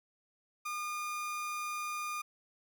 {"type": "tone", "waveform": "30% pulse", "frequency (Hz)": 1214, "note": "D#6", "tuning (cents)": -43, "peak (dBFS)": -33, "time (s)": [0.65, 2.22], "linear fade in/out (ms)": 10, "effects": []}